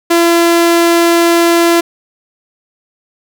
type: tone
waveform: sawtooth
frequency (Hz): 339.3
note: F4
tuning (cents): -50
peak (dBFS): -3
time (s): 0.1-1.81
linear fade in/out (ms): 10
effects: none